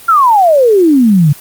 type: exponential sweep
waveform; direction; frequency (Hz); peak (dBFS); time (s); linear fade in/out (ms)
sine; down; 1406 to 138.59; -4; 0.08-1.33; 10
effects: white hiss -34 dBFS RMS until 1.4 s + Opus 24 kbps